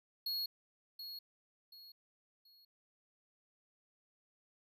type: tone with echo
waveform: square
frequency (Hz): 4320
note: C#8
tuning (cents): -45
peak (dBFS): -36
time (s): 0.26-0.46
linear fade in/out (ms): 5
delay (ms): 730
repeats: 3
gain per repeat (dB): -9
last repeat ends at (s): 2.65
effects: none